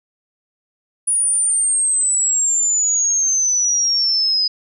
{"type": "exponential sweep", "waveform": "sine", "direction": "down", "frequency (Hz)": [9770, 4978], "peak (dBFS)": -14, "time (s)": [1.07, 4.48], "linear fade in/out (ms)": 10, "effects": []}